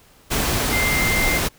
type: tone in noise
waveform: sine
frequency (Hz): 2093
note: C7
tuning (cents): 0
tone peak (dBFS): -20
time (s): 0.72-1.39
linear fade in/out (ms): 20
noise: pink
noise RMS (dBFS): -21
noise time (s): 0.3-1.49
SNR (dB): -2
effects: pink hiss -52 dBFS RMS until 1.58 s

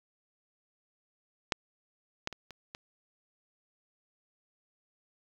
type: clicks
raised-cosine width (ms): 0.2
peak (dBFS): -9 / -14 / -24 / -28 / -24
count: 5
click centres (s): 1.522 / 2.274 / 2.327 / 2.507 / 2.749
effects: low-pass 7000 Hz 12 dB/octave + 8-bit

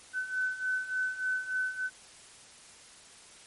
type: beating tone pair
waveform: sine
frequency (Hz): 1511 / 1514.4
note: F#6 / F#6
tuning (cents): +36 / +40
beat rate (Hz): 3.4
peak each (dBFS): -35 / -31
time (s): 0.13-1.9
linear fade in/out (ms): 50
effects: white hiss -53 dBFS RMS until 3.46 s + MP3 48 kbps

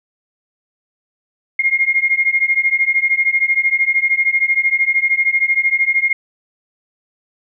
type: beating tone pair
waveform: sine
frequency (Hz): 2128 / 2141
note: C7 / C7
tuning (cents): +29 / +39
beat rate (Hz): 13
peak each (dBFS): -16 / -15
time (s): 1.59-6.13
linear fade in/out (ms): 5
effects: none

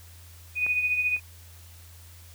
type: tone with tremolo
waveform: sine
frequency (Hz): 2482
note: D#7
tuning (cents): -5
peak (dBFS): -20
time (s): 0.55-1.2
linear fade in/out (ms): 50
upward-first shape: triangle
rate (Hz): 14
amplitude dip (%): 60
type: clicks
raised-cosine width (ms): 0.5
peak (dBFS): -24 / -32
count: 2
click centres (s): 0.665 / 1.165
effects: added 85 Hz sine -47 dBFS peak until 2.34 s + white hiss -53 dBFS RMS until 2.34 s

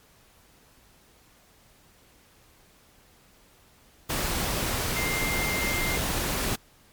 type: tone in noise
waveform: sine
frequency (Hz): 2102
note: C7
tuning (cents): +7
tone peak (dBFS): -29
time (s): 4.96-5.97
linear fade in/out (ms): 10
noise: pink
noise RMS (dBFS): -28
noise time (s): 4.09-6.56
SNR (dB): -4
effects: pink hiss -58 dBFS RMS until 6.92 s + MP3 96 kbps

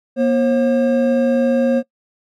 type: tone pair together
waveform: triangle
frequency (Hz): 239.2 / 537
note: A#3 / C5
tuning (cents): +45 / +45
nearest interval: octave + major second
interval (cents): 1400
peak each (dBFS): -13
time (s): 0.16-1.83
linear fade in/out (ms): 50
effects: noise-tail reverb RT60 0.1 s tail -23 dB re dry + MP3 64 kbps

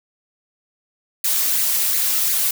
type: noise with flanger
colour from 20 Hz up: blue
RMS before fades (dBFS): -19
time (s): 1.24-2.51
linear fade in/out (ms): 5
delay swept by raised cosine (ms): 0.44 to 4.74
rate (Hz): 2.8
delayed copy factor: +0.75
effects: none

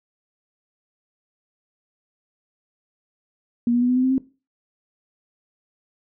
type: tone with pitch steps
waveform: sine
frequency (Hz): 237.7 / 242 / 246.4 / 250.8 / 255.3 / 260 / 264.7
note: A#3 / B3 / B3 / B3 / C4 / C4 / C4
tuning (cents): +34 / -35 / -4 / +27 / -42 / -11 / +20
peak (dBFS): -16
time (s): 3.67-4.181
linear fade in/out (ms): 2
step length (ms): 73
effects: noise-tail reverb RT60 0.3 s tail -18 dB re dry

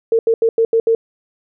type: tone bursts at uneven times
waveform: sine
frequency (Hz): 454.4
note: A#4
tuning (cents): -44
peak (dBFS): -10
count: 6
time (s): 0.12-0.19 / 0.27-0.34 / 0.42-0.49 / 0.58-0.65 / 0.73-0.8 / 0.87-0.95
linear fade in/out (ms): 2
effects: none

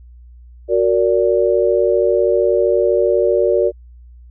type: chord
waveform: sine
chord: Gb augmented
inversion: none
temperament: just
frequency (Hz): 370 / 462.5 / 578.1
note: Gb4 / Bb4 / D5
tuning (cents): 0 / -14 / -27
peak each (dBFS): -16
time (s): 0.68-3.72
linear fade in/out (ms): 50
effects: added 60 Hz sine -38 dBFS peak until 4.3 s

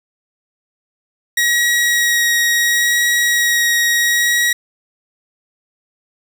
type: tone with vibrato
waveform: sawtooth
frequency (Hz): 1900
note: A#6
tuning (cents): +33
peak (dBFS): -9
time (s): 1.37-4.53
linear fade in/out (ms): 5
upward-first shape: sine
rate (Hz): 0.72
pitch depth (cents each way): 9
effects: none

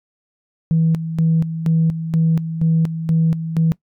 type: tone with tremolo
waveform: sine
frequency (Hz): 162.5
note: E3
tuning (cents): -24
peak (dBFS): -11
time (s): 0.71-3.72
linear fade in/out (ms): 0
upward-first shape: square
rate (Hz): 2.1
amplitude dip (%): 70
effects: noise-tail reverb RT60 0.1 s tail -21 dB re dry + tanh soft clip ceiling -8 dBFS

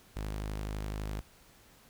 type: tone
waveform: sawtooth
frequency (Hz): 51.91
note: G#1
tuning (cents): 0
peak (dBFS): -31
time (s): 0.16-1.21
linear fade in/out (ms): 5
effects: pink hiss -60 dBFS RMS until 1.89 s

